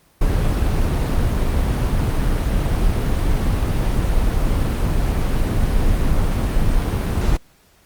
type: noise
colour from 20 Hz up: brown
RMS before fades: -17 dBFS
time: 0.21-7.37 s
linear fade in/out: 5 ms
effects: pink hiss -55 dBFS RMS until 7.85 s + Opus 32 kbps